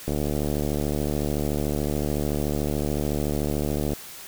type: click train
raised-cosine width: 2 ms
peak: -13 dBFS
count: 285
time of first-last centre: 0.08-3.933 s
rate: 73.7 Hz
effects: white hiss -41 dBFS RMS until 4.27 s